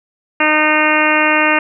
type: harmonic tone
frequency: 306.4 Hz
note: D#4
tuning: 27 cents flat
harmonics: 1 / 2 / 3 / 4 / 5 / 6 / 7 / 8 / 9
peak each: -19 / -19 / -19 / -19 / -19 / -19 / -19 / -19 / -19 dBFS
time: 0.4-1.59 s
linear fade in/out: 5 ms
effects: none